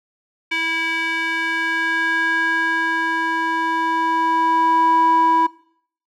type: tone with band-pass filter sweep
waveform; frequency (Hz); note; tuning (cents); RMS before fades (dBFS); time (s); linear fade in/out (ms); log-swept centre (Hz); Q
square; 327.3; E4; -12; -19; 0.51-5.47; 10; 2300 to 910; 4
effects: noise-tail reverb RT60 0.6 s tail -20 dB re dry